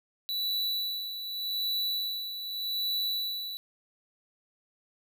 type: tone with tremolo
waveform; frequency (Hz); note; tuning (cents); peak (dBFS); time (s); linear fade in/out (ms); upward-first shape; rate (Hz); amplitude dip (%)
square; 3951; B7; 0; -28; 0.29-3.57; 0; sine; 0.84; 60
effects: none